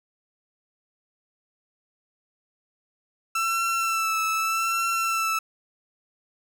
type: tone with vibrato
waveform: 30% pulse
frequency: 1331 Hz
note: E6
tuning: 16 cents sharp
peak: -20 dBFS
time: 3.35-5.39 s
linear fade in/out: 5 ms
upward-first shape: sine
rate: 0.82 Hz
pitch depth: 30 cents each way
effects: none